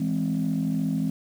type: chord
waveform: sine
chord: E augmented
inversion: none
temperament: equal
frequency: 164.81 / 207.7 / 261.6 Hz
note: E3 / G#3 / B#3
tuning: 0 / 0 / 0 cents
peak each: -26 / -27 / -26 dBFS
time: 0-1.1 s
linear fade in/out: 5 ms
effects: tanh soft clip ceiling -17 dBFS + 8-bit